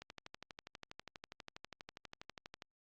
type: click train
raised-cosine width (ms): 0.2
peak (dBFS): -30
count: 33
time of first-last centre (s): 0.02-2.622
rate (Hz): 12.3
effects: low-pass 6000 Hz 12 dB/octave + Opus 48 kbps